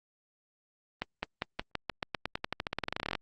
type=accelerating click train; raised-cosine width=0.3 ms; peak=-15 dBFS; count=27; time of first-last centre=1.02-3.152 s; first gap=210 ms; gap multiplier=0.91; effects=Opus 24 kbps